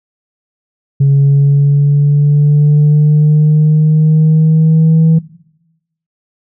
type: linear sweep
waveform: sine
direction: up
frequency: 138.59 to 162 Hz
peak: -3 dBFS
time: 1-5.19 s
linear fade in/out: 10 ms
effects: noise-tail reverb RT60 0.9 s tail -19 dB re dry + tanh soft clip ceiling -3 dBFS